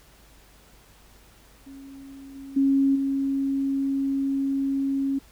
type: tone with level steps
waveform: sine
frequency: 273.4 Hz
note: C#4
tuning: 24 cents flat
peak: -40 / -37 / -17 / -22 dBFS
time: 1.66-5.19 s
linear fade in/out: 10 ms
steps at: 2.35 / 2.56 / 2.95 s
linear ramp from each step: 10 ms
effects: added 50 Hz sine -55 dBFS peak until 5.31 s + pink hiss -55 dBFS RMS until 5.31 s